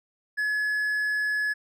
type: tone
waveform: triangle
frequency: 1700 Hz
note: G#6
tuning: 40 cents sharp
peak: -22 dBFS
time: 0.37-1.54 s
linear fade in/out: 20 ms
effects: none